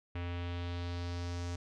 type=tone with low-pass filter sweep; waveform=square; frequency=87.31 Hz; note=F2; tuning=in tune; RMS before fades=-38 dBFS; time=0.15-1.56 s; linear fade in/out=5 ms; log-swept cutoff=2600 to 6500 Hz; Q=2.1; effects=none